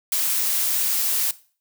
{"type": "noise", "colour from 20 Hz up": "blue", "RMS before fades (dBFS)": -22, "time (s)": [0.12, 1.31], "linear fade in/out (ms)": 2, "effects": ["noise-tail reverb RT60 0.4 s tail -18 dB re dry"]}